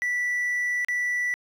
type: tone with dropouts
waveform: triangle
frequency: 1964 Hz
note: B6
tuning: 10 cents flat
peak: -21 dBFS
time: 0.02-1.34 s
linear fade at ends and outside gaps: 0 ms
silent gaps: 0.847-0.885 s
effects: tanh soft clip ceiling -17 dBFS